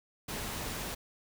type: noise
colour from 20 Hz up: pink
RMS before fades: -38 dBFS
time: 0.28-0.95 s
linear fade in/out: 10 ms
effects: none